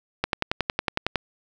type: click train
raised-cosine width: 0.3 ms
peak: -6 dBFS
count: 11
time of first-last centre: 0.24-1.157 s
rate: 10.9 Hz
effects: none

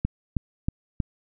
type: click train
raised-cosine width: 5 ms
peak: -11 dBFS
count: 4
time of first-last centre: 0.05-1.002 s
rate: 3.15 Hz
effects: none

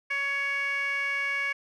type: tone with band-pass filter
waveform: 15% pulse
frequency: 559 Hz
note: C#5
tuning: 14 cents sharp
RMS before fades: -29 dBFS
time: 0.1-1.53 s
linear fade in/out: 10 ms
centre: 2100 Hz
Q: 5.1
effects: none

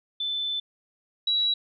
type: tone pair in turn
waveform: sine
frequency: 3520 / 3898 Hz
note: A7 / B7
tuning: 0 / -23 cents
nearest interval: major second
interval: 177 cents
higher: second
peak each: -26 / -21 dBFS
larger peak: second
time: 0.2-0.6 / 1.27-1.54 s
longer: first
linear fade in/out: 5 ms
effects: none

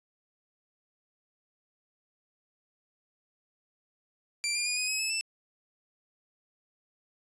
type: tone with pitch steps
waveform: 15% pulse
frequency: 2356 / 2403 / 2450 / 2499 / 2549 / 2599 / 2651 Hz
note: D7 / D7 / D#7 / D#7 / D#7 / E7 / E7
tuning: +5 / +39 / -27 / +7 / +41 / -25 / +9 cents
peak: -21 dBFS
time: 4.44-5.21 s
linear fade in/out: 0 ms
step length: 110 ms
effects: resampled to 22050 Hz

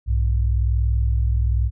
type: tone pair together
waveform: sine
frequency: 61.74 / 102.76 Hz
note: B1 / G#2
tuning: 0 / -18 cents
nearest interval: major sixth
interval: 882 cents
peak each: -17 / -23 dBFS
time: 0.06-1.71 s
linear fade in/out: 50 ms
effects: none

